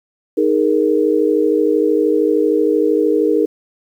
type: chord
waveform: sine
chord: D# suspended fourth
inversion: none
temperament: equal with one note detuned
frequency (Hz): 311.1 / 415.3 / 468.3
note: D#4 / G#4 / A#4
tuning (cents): 0 / 0 / +8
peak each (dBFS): -16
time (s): 0.37-3.46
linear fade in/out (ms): 10
effects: 8-bit